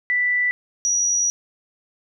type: tone pair in turn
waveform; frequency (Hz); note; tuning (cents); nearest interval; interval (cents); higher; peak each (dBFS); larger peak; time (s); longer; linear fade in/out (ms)
sine; 1975.5 / 5805; B6 / F#8; 0 / -34; octave + perfect fifth; 1866; second; -17 / -17; neither; 0.1-0.51 / 0.85-1.3; second; 0
effects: none